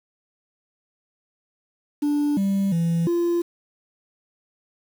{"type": "tone with pitch steps", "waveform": "sine", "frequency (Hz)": [292.4, 196.5, 167.8, 343.8], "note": ["D4", "G3", "E3", "F4"], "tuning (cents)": [-7, 4, 31, -27], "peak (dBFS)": -16, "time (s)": [2.02, 3.42], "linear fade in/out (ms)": 10, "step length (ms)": 350, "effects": ["tanh soft clip ceiling -18 dBFS", "7-bit"]}